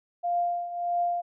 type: tone with tremolo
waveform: sine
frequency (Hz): 698.5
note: F5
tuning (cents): 0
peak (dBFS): -22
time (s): 0.23-1.22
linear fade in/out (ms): 20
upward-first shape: triangle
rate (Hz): 1.6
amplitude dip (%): 75
effects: none